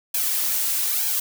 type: noise with flanger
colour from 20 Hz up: blue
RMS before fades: -23 dBFS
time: 0.14-1.2 s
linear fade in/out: 5 ms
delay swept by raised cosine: 1.2 to 4.7 ms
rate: 1.1 Hz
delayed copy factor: +0.7
effects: none